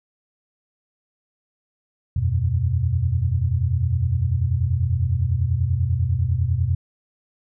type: chord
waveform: sine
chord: E suspended second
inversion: none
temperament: equal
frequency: 82.41 / 92.5 / 123.47 Hz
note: E2 / F#2 / B2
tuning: 0 / 0 / 0 cents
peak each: -23 / -22 / -22 dBFS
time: 2.16-6.75 s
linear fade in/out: 5 ms
effects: none